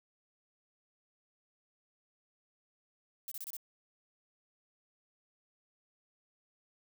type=noise bursts; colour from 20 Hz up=violet; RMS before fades=-42 dBFS; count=5; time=3.28-3.567 s; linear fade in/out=0 ms; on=35 ms; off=28 ms; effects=none

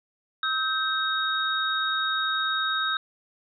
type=tone cluster; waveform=sine; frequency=1284 / 1565 / 3749 Hz; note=E6 / G6 / A#7; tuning=-46 / -3 / +9 cents; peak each=-28 dBFS; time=0.43-2.97 s; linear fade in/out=2 ms; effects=none

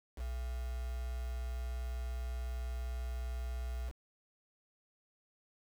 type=tone with quantisation; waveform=sine; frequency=61.4 Hz; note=B1; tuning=9 cents flat; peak=-36 dBFS; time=0.16-3.93 s; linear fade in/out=50 ms; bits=8; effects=none

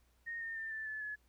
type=tone with pitch steps; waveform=sine; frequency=1854 / 1823.2 / 1792.9 / 1763.1 / 1733.8 / 1705 Hz; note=A#6 / A#6 / A6 / A6 / A6 / G#6; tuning=-10 / -39 / +32 / +3 / -26 / +45 cents; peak=-39 dBFS; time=0.26-1.16 s; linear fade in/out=20 ms; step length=150 ms; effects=added 60 Hz sine -70 dBFS peak until 1.28 s + pink hiss -75 dBFS RMS until 1.28 s

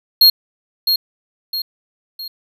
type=tone with echo; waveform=square; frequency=4259 Hz; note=C8; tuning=30 cents sharp; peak=-6 dBFS; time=0.21-0.3 s; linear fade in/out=5 ms; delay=660 ms; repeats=3; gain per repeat=-7 dB; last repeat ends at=2.28 s; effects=none

